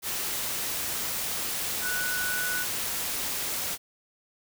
sine tone in noise, 1480 Hz, F#6, in tune, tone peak -29 dBFS, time 1.81-2.66 s, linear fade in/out 50 ms, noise white, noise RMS -31 dBFS, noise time 0.02-3.78 s, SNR -1 dB, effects none

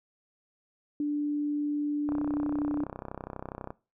sine tone, 293.7 Hz, D4, in tune, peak -26 dBFS, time 1-2.84 s, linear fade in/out 2 ms
click train, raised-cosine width 1 ms, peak -23 dBFS, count 53, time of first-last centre 2.09-3.705 s, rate 32.2 Hz
effects noise-tail reverb RT60 0.3 s tail -20 dB re dry

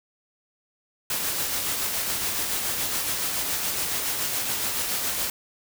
white noise with tremolo, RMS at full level -26 dBFS, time 1.1-5.3 s, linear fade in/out 2 ms, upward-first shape sine, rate 7.1 Hz, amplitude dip 30%, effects none

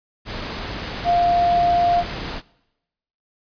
sine tone in noise, 698.5 Hz, F5, in tune, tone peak -14 dBFS, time 1.04-2.04 s, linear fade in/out 50 ms, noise pink, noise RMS -29 dBFS, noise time 0.25-2.42 s, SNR +12 dB, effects noise-tail reverb RT60 0.9 s tail -22 dB re dry + resampled to 11025 Hz

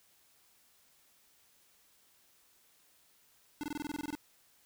square tone bursts, 295.8 Hz, D4, 13 cents sharp, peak -36 dBFS, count 12, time 3.61-4.151 s, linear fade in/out 0 ms, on 24 ms, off 23 ms, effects white hiss -67 dBFS RMS until 4.65 s

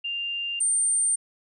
sine tone pair in turn, 2794 / 8870 Hz, F7 / C#9, 0 / 0 cents, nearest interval octave + minor sixth, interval 2000 cents, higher second, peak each -27 / -20 dBFS, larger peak second, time 0.04-0.6 / 0.6-1.16 s, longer neither, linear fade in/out 10 ms, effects none

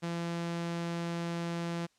sawtooth tone, 169.9 Hz, F3, 47 cents flat, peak -29 dBFS, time 0.02-1.87 s, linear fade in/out 20 ms, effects white hiss -71 dBFS RMS until 1.98 s + low-pass 7000 Hz 12 dB/octave

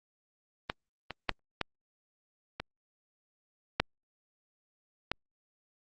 clicks, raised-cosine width 0.3 ms, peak -15 / -21 / -10 / -13 / -18 / -7 / -13 dBFS, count 7, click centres 0.699 / 1.107 / 1.293 / 1.613 / 2.6 / 3.8 / 5.116 s, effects Opus 24 kbps

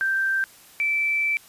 sine tone pair in turn, 1568 / 2325 Hz, G6 / D7, 0 / -18 cents, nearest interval perfect fifth, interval 682 cents, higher second, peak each -20 dBFS, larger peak neither, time 0.01-0.44 / 0.8-1.37 s, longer second, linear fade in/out 0 ms, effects white hiss -50 dBFS RMS until 1.48 s + resampled to 32000 Hz

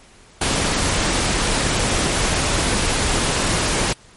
pink noise, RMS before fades -19 dBFS, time 0.41-3.93 s, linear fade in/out 5 ms, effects pink hiss -48 dBFS RMS until 4.16 s + MP3 48 kbps

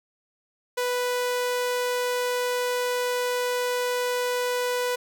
sawtooth tone, 493.9 Hz, B4, in tune, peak -20 dBFS, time 0.77-4.96 s, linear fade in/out 10 ms, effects none

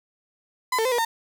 35% pulse tone with pitch steps, 1011 / 446.9 / 514 / 479.6 / 912 Hz, B5 / A4 / C5 / A#4 / A#5, +40 / +27 / -31 / +49 / -38 cents, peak -19 dBFS, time 0.72-1.05 s, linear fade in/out 5 ms, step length 66 ms, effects none

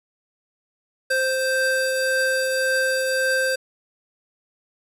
square tone pair together, 523.3 / 1568.1 Hz, C5 / G6, 0 / 0 cents, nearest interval octave + perfect fifth, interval 1900 cents, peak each -23 dBFS, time 1.1-3.56 s, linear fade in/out 10 ms, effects resampled to 32000 Hz + 8-bit

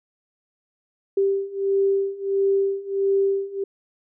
sine beating tone pair, 392 / 393.5 Hz, G4 / G4, 0 / +7 cents, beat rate 1.5 Hz, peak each -23 / -21 dBFS, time 1.17-3.64 s, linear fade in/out 5 ms, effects none

